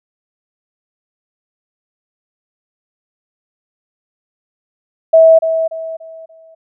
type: tone with echo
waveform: sine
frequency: 649 Hz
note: E5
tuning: 27 cents flat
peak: -3 dBFS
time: 5.13-5.39 s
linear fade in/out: 10 ms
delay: 290 ms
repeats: 4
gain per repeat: -9 dB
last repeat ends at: 6.55 s
effects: none